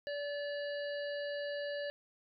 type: harmonic tone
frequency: 577 Hz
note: D5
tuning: 31 cents flat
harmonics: 1 / 3 / 5 / 7 / 8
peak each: -37 / -44 / -51 / -53 / -52 dBFS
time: 0.07-1.9 s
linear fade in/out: 0 ms
effects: none